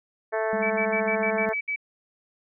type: harmonic tone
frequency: 220 Hz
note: A3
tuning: in tune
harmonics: 2 / 3 / 4 / 5 / 6 / 7 / 8 / 9 / 10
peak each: -28 / -27 / -33 / -37 / -40 / -37 / -34 / -46 / -44 dBFS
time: 0.32-1.54 s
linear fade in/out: 20 ms
type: tone with tremolo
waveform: sine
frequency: 207.7 Hz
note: G#3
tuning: in tune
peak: -27 dBFS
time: 0.53-1.49 s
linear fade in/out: 0 ms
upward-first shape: sine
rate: 15 Hz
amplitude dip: 75%
type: tone bursts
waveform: sine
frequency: 2291 Hz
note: D7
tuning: 44 cents flat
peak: -25 dBFS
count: 8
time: 0.62-1.761 s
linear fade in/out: 10 ms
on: 84 ms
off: 67 ms
effects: none